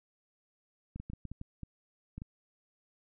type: clicks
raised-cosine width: 5 ms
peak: -29 dBFS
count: 10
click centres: 0.96 / 1 / 1.1 / 1.134 / 1.253 / 1.316 / 1.414 / 1.633 / 2.18 / 2.219 s
effects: none